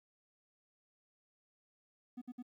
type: tone bursts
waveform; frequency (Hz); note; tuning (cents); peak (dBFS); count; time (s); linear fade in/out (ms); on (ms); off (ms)
triangle; 246.9; B3; 0; -40; 3; 2.17-2.426; 10; 46; 59
effects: 13-bit